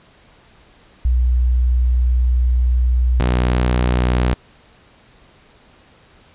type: tone pair in turn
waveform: sine / sawtooth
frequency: 61.5 / 61.5 Hz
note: B1 / B1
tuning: -7 / -7 cents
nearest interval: unison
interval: 0 cents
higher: neither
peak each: -12 / -10 dBFS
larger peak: second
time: 1.05-3.2 / 3.2-4.34 s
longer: first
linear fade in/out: 0 ms
effects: pink hiss -50 dBFS RMS until 6.34 s + resampled to 8000 Hz